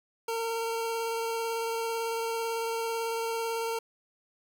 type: tone with vibrato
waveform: 25% pulse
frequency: 456.7 Hz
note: A#4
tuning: 36 cents flat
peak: -26 dBFS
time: 0.28-3.79 s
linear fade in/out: 5 ms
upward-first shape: square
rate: 18 Hz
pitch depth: 10 cents each way
effects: 9-bit